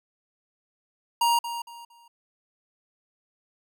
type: tone with echo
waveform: square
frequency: 940 Hz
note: A#5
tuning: 14 cents sharp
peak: -20 dBFS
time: 1.21-1.39 s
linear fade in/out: 5 ms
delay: 230 ms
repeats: 3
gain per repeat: -11 dB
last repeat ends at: 2.08 s
effects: none